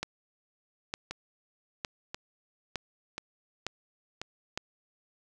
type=two click trains; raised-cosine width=0.2 ms; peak=-19 / -15 dBFS; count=4 / 6; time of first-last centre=1.11-4.216 / 0.03-4.575 s; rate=0.966 / 1.1 Hz; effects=none